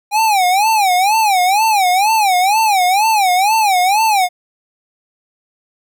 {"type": "tone with vibrato", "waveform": "square", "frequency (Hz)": 801, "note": "G5", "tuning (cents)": 37, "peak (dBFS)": -11, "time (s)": [0.11, 4.29], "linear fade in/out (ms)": 50, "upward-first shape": "sine", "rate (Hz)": 2.1, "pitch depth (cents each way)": 190, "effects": []}